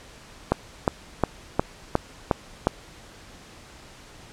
click train, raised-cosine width 1 ms, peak -4 dBFS, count 7, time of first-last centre 0.52-2.671 s, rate 2.79 Hz, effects pink hiss -47 dBFS RMS until 4.32 s + low-pass 8000 Hz 12 dB/octave

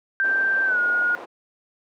sine tone with pitch glide, 1569 to 1438.8 Hz, G6 to F#6, +1 to -49 cents, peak -18 dBFS, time 0.2-1.15 s, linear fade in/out 0 ms, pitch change -150 cents, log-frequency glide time 0.65-0.79 s
white low-pass noise, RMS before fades -35 dBFS, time 0.23-1.26 s, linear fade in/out 20 ms, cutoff 730 Hz, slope 12 dB/octave
effects high-pass 400 Hz 12 dB/octave

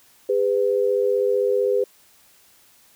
sine tone pair together, 405.4 / 501 Hz, G#4 / B4, -42 / +25 cents, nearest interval major third, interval 367 cents, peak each -20 dBFS, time 0.29-1.84 s, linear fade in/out 5 ms, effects white hiss -55 dBFS RMS until 2.95 s

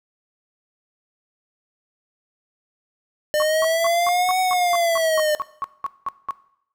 square linear two-way sweep, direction up then down, 600 to 748 to 600 Hz, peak -18 dBFS, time 3.34-5.35 s, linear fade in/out 0 ms, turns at 4.4 s
sine tone bursts, 1108.7 Hz, C#6, in tune, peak -21 dBFS, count 14, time 3.4-6.308 s, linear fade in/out 0 ms, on 22 ms, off 200 ms
effects noise-tail reverb RT60 0.7 s tail -18 dB re dry

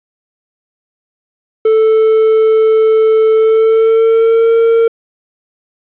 triangle tone with pitch glide, 440 to 457.4 Hz, A4 to A#4, 0 to -33 cents, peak -4 dBFS, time 1.65-4.88 s, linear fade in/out 5 ms, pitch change +67 cents, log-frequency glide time 3.34-4.53 s, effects resampled to 8000 Hz + 7-bit

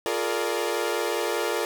sawtooth chord, Bb dominant seventh, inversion second, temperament equal with one note detuned, 349.2 / 421.1 / 466.2 / 587.3 Hz, F4 / Ab4 / Bb4 / D5, 0 / +24 / 0 / 0 cents, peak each -27 / -26 / -25 / -28 dBFS, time 0.06-1.65 s, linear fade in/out 0 ms, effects none

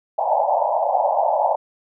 white band-pass noise, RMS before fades -19 dBFS, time 0.18-1.56 s, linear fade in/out 10 ms, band 560 to 920 Hz, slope 96 dB/octave, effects none

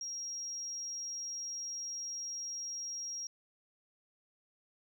sine tone, 5620 Hz, F8, 10 cents sharp, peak -37 dBFS, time 0.01-3.27 s, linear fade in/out 2 ms, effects tanh soft clip ceiling -33 dBFS

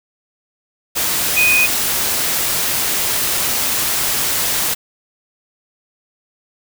sine tone in noise, 2489 Hz, D#7, in tune, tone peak -11 dBFS, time 1.36-1.67 s, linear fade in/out 20 ms, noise white, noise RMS -18 dBFS, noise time 0.95-4.75 s, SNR +4 dB, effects none

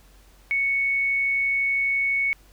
sine tone, 2217 Hz, C#7, in tune, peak -20 dBFS, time 0.51-2.33 s, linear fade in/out 0 ms, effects added 47 Hz sine -51 dBFS peak until 2.52 s + pink hiss -57 dBFS RMS until 2.52 s

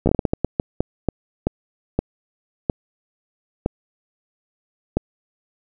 slowing click train, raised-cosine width 2 ms, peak -4 dBFS, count 17, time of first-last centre 0.06-4.97 s, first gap 13 ms, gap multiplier 1.36, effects none

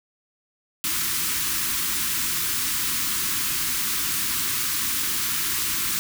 white band-stop noise, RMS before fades -25 dBFS, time 0.84-5.99 s, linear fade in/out 0 ms, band 370 to 1000 Hz, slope 48 dB/octave, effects none

